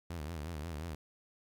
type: tone with vibrato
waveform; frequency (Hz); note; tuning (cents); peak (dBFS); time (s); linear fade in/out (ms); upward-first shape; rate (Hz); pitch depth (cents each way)
sawtooth; 79.4; D#2; +36; -35; 0.1-0.95; 5; sine; 5.6; 150
effects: 12-bit